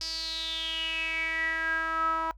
sawtooth tone with band-pass filter sweep, 324.3 Hz, E4, 28 cents flat, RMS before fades -31 dBFS, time 0.01-2.31 s, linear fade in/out 0 ms, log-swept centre 5000 to 1100 Hz, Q 9.1, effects noise-tail reverb RT60 0.1 s tail -21 dB re dry + added 50 Hz sine -48 dBFS peak until 2.37 s

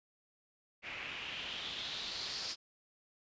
white noise with low-pass filter sweep, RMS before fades -42 dBFS, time 0.82-2.56 s, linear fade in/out 50 ms, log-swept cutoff 2300 to 5000 Hz, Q 4, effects resampled to 16000 Hz

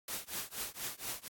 white noise with tremolo, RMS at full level -37 dBFS, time 0.08-1.28 s, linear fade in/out 2 ms, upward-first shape triangle, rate 4.2 Hz, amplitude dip 100%, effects AAC 64 kbps

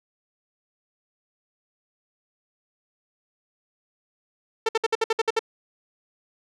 sawtooth tone bursts, 448.1 Hz, A4, 32 cents sharp, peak -15 dBFS, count 9, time 4.66-5.393 s, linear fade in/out 5 ms, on 29 ms, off 59 ms, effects low-pass 6000 Hz 12 dB/octave

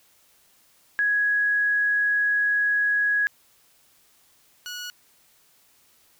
sine / 15% pulse tone pair in turn, 1667 / 1460.9 Hz, G#6 / F#6, +6 / -22 cents, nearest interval major second, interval 228 cents, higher first, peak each -19 / -26 dBFS, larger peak first, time 0.99-3.27 / 4.66-4.9 s, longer first, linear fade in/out 0 ms, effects white hiss -60 dBFS RMS until 6.19 s

